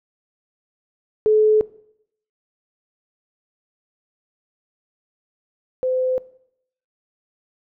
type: tone pair in turn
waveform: sine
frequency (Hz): 430 / 512.8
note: A4 / C5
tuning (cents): -40 / -35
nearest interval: minor third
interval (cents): 305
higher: second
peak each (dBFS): -12 / -18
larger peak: first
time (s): 1.26-1.61 / 5.83-6.18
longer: neither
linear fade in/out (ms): 0
effects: noise-tail reverb RT60 0.7 s tail -19 dB re dry